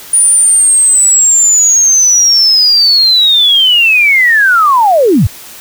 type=linear sweep; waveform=sine; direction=down; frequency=9600 to 70.8 Hz; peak=-4 dBFS; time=0.13-5.27 s; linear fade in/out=5 ms; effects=white hiss -31 dBFS RMS until 5.6 s